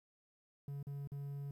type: tone with dropouts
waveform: triangle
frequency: 141.2 Hz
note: C#3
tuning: 32 cents sharp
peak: -39 dBFS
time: 0.68-1.51 s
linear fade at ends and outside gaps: 2 ms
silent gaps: 0.828-0.869 / 1.074-1.118 s
effects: 12-bit

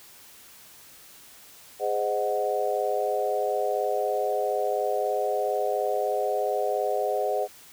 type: chord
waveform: sine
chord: Ab dominant seventh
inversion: none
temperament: equal with one note detuned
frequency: 415.3 / 519.3 / 622.3 / 740 Hz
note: Ab4 / C5 / Eb5 / Gb5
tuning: 0 / -13 / 0 / 0 cents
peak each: -29 dBFS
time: 1.79-7.48 s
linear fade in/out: 50 ms
effects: white hiss -50 dBFS RMS until 7.72 s

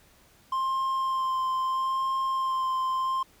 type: tone with vibrato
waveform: triangle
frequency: 1052 Hz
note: C6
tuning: 9 cents sharp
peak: -23 dBFS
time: 0.52-3.23 s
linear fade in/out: 5 ms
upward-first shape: sine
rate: 0.76 Hz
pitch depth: 15 cents each way
effects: pink hiss -59 dBFS RMS until 3.4 s

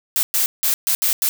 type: noise bursts at uneven times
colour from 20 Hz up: blue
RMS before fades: -18 dBFS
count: 6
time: 0.16-0.23 / 0.34-0.46 / 0.63-0.74 / 0.87-0.95 / 1.02-1.13 / 1.22-1.29 s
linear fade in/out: 0 ms
effects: none

